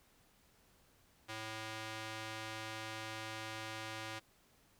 square tone with band-pass filter, 110 Hz, A2, in tune, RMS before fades -45 dBFS, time 1.28-4.2 s, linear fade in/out 20 ms, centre 2700 Hz, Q 0.56, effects pink hiss -69 dBFS RMS until 4.79 s

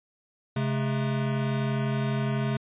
square tone pair together, 134.94 / 214.2 Hz, C#3 / A3, -46 / -46 cents, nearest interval minor sixth, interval 800 cents, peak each -27 / -31 dBFS, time 0.56-2.57 s, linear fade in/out 5 ms, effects resampled to 8000 Hz

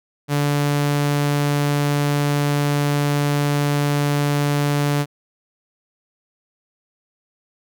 sawtooth tone, 144.8 Hz, D3, 24 cents flat, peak -13 dBFS, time 0.28-5.06 s, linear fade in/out 50 ms, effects none

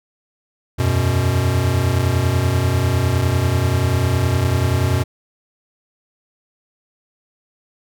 square chord, E suspended second, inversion none, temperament equal, 82.41 / 92.5 / 123.47 Hz, E2 / F#2 / B2, 0 / 0 / 0 cents, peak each -25 / -19 / -19 dBFS, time 0.78-5.04 s, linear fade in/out 20 ms, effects none

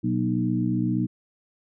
harmonic tone with a mistuned harmonic, 61.74 Hz, B1, in tune, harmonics 2 / 3 / 4 / 5, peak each -27 / -27 / -27 / -27 dBFS, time 0.03-1.07 s, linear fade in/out 20 ms, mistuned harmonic 4, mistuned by -45 cents, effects none

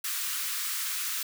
white high-pass noise, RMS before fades -32 dBFS, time 0.04-1.23 s, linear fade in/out 5 ms, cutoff 1100 Hz, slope 48 dB/octave, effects none

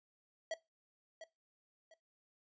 square tone with echo, 649 Hz, E5, 27 cents flat, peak -37 dBFS, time 0.51-0.54 s, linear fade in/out 2 ms, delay 700 ms, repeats 2, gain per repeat -11 dB, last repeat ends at 1.94 s, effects noise-tail reverb RT60 0.2 s tail -19 dB re dry + resampled to 16000 Hz

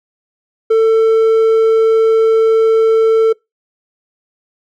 sine tone with hard clipping, 446.4 Hz, A4, 25 cents sharp, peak -8 dBFS, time 0.7-3.33 s, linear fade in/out 10 ms, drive 3 dB, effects noise-tail reverb RT60 0.2 s tail -25 dB re dry

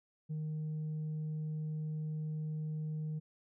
sine tone with tanh clipping, 154.6 Hz, D#3, 11 cents flat, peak -36 dBFS, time 0.29-3.2 s, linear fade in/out 20 ms, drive 1 dB, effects none

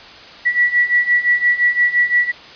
sine beating tone pair, 1942 / 1947.8 Hz, B6 / B6, -30 / -24 cents, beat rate 5.8 Hz, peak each -17 / -14 dBFS, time 0.45-2.32 s, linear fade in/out 20 ms, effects white hiss -38 dBFS RMS until 2.55 s + resampled to 11025 Hz

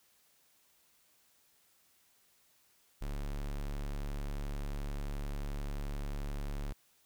square tone, 35.7 Hz, D1, 48 cents flat, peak -36 dBFS, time 3.01-6.73 s, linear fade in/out 10 ms, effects white hiss -69 dBFS RMS until 7.05 s

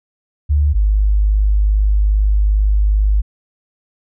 sine tone pair in turn, 73 / 51.22 Hz, D2 / G#1, -10 / -23 cents, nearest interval tritone, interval 613 cents, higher first, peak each -10 dBFS, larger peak neither, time 0.49-0.74 / 0.74-3.22 s, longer second, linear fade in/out 20 ms, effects none

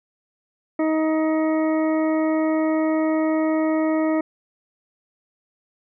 harmonic tone, 315.1 Hz, D#4, 22 cents sharp, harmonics 1 / 2 / 3 / 4 / 6 / 7, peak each -19 / -24 / -33 / -33 / -36 / -39 dBFS, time 0.79-4.21 s, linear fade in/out 5 ms, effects none

